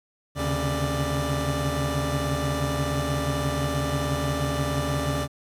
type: tone cluster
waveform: 25% pulse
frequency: 75.6 / 134.5 / 140.6 / 589 Hz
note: D#2 / C3 / C#3 / D5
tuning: -49 / +48 / +25 / +5 cents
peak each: -26 dBFS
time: 0.35-5.28 s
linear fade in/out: 50 ms
effects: resampled to 32000 Hz + 9-bit